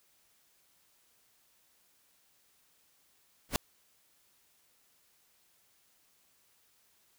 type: noise with exponential growth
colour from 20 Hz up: pink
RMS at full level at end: -24 dBFS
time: 3.49-3.56 s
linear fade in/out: 0 ms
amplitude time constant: 15 ms
effects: white hiss -69 dBFS RMS until 7.18 s